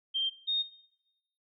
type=tone pair in turn; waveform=sine; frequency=3162 / 3698 Hz; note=G7 / A#7; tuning=+14 / -15 cents; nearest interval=minor third; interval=271 cents; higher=second; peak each=-27 dBFS; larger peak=neither; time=0.14-0.3 / 0.47-0.63 s; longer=neither; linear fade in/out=20 ms; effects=noise-tail reverb RT60 0.9 s tail -19 dB re dry